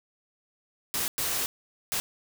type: noise bursts at uneven times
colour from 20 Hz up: white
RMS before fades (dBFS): -29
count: 3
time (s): 0.94-1.08 / 1.18-1.46 / 1.92-2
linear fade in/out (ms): 0
effects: none